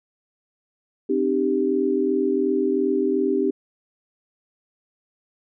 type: chord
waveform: sine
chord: C minor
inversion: none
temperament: equal with one note detuned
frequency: 261.6 / 304.4 / 392 Hz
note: C4 / Eb4 / G4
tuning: 0 / -38 / 0 cents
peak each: -24 / -24 / -21 dBFS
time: 1.09-3.51 s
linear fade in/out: 10 ms
effects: none